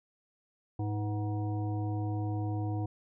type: harmonic tone with a mistuned harmonic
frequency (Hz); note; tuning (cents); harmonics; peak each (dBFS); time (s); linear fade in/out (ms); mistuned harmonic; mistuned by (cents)
105.2; G#2; +23; 1 / 3 / 5 / 7 / 9; -31 / -37 / -47 / -43 / -50; 0.79-2.86; 5; 5; -110
effects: none